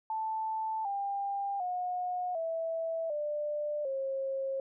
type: tone with pitch steps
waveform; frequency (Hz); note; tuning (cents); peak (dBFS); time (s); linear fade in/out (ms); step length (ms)
sine; 880 / 797.7 / 723.1 / 655.5 / 594.2 / 538.6; A5 / G5 / F#5 / E5 / D5 / C#5; 0 / +30 / -40 / -10 / +20 / -50; -31; 0.1-4.6; 2; 750
effects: none